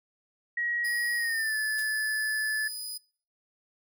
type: tone with pitch glide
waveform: sine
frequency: 1902 to 1734.1 Hz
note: A#6 to A6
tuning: +34 to -26 cents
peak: -27 dBFS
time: 0.57-2.68 s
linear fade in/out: 5 ms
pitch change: -160 cents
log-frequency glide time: 1.16-1.56 s
type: tone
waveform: 20% pulse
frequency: 4978 Hz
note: D#8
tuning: in tune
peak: -29 dBFS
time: 0.84-2.98 s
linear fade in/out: 10 ms
type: noise with exponential decay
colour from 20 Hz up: blue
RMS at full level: -38 dBFS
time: 1.78-1.96 s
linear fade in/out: 5 ms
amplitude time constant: 38 ms
effects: noise-tail reverb RT60 0.5 s tail -25 dB re dry